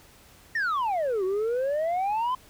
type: exponential two-way sweep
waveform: sine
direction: down then up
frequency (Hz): 1888 to 366.1 to 1042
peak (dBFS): -21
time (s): 0.55-2.35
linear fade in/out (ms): 5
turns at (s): 1.24
effects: tanh soft clip ceiling -23 dBFS + pink hiss -54 dBFS RMS until 2.49 s